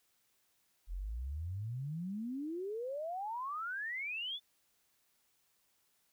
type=exponential sweep; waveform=sine; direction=up; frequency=40.62 to 3557 Hz; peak=-37 dBFS; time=0.87-4.4 s; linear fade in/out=50 ms; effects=white hiss -75 dBFS RMS until 6.12 s